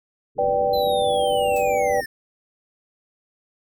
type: low-pass noise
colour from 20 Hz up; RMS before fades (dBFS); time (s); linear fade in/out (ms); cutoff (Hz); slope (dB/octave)
white; -37; 0.35-2.06; 50; 450; 96
type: chord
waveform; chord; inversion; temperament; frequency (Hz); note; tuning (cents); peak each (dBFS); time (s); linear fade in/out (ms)
sine; G major; first; equal with one note detuned; 493.9 / 587.3 / 780.8; B4 / D5 / G5; 0 / 0 / -7; -22; 0.38-2.01; 10
type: linear sweep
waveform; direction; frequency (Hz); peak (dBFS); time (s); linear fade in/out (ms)
square; down; 4083 to 1760; -30; 0.73-2.06; 5
type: noise with exponential decay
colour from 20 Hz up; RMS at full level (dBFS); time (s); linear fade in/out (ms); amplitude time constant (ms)
blue; -36; 1.56-1.77; 2; 45
effects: none